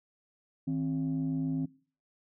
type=tone pair together; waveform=sine; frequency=157.87 / 265.5 Hz; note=D#3 / C4; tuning=+25 / +25 cents; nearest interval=major sixth; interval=900 cents; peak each=-31 / -29 dBFS; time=0.67-1.66 s; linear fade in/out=10 ms; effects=noise-tail reverb RT60 0.4 s tail -20 dB re dry + tanh soft clip ceiling -24 dBFS